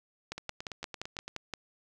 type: two click trains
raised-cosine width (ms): 0.2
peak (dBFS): -22 / -19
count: 9 / 8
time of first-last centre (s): 0.38-1.28 / 0.32-1.537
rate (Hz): 8.89 / 5.75
effects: none